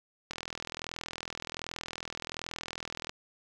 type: click train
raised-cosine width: 0.2 ms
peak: -19 dBFS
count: 116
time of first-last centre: 0.31-3.095 s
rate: 41.3 Hz
effects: none